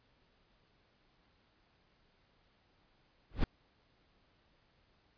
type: noise with exponential growth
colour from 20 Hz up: brown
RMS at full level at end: -24 dBFS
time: 3.3-3.44 s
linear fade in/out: 1 ms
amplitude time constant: 29 ms
effects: pink hiss -71 dBFS RMS until 5.17 s + resampled to 11025 Hz